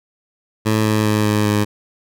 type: tone with pitch steps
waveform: 15% pulse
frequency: 108.8 / 107.74 / 106.68 / 105.64 / 104.61 Hz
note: A2 / A2 / G#2 / G#2 / G#2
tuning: -19 / -36 / +47 / +30 / +13 cents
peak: -8 dBFS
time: 0.65-1.65 s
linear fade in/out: 20 ms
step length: 200 ms
effects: none